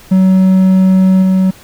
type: tone with level steps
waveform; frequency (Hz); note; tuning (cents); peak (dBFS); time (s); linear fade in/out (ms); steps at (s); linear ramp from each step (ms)
triangle; 188.1; F#3; +29; -3 / -5; 0.11-1.51; 10; 1.22; 10
effects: pink hiss -39 dBFS RMS until 1.63 s